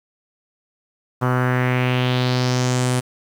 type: tone with low-pass filter sweep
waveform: sawtooth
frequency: 126 Hz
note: B2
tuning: 35 cents sharp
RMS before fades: -19 dBFS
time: 1.21-3.01 s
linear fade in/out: 20 ms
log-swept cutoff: 1200 to 9900 Hz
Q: 2.9
effects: 7-bit